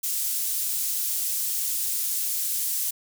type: high-pass noise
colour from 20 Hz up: pink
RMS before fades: -27 dBFS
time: 0.03-2.91 s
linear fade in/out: 10 ms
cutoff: 8800 Hz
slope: 12 dB/octave
effects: none